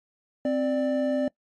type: tone pair together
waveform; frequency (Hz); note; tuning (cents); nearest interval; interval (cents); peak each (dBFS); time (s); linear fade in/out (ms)
triangle; 261.6 / 591; C4 / D5; 0 / +11; octave + major second; 1411; -23; 0.45-1.28; 2
effects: noise-tail reverb RT60 0.1 s tail -22 dB re dry + MP3 48 kbps